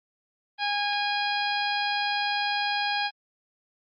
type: harmonic tone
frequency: 820 Hz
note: G#5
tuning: 22 cents flat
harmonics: 1 / 2 / 3 / 4 / 5 / 6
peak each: -28 / -31 / -33 / -34 / -35 / -36 dBFS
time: 0.58-3.11 s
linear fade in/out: 50 ms
effects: Opus 32 kbps